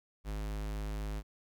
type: tone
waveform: square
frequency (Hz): 52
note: G#1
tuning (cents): +3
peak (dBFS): -36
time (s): 0.24-1.23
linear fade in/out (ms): 50
effects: 13-bit